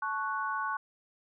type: chord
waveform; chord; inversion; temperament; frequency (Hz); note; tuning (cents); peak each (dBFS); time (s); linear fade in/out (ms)
sine; F# minor; first; equal with one note detuned; 873.9 / 1108.7 / 1480; A5 / C#6 / F#6; -12 / 0 / 0; -37 / -33 / -35; 0.02-0.77; 5
effects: none